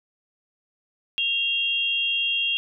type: tone pair together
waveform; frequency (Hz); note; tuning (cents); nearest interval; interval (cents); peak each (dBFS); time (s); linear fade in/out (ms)
sine; 2770 / 3252; F7 / G#7; -15 / -37; minor third; 278; -24; 1.18-2.57; 0
effects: none